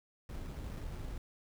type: noise with sample-and-hold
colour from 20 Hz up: brown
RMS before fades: -42 dBFS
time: 0.29-1.18 s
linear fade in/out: 2 ms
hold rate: 3675 Hz
effects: none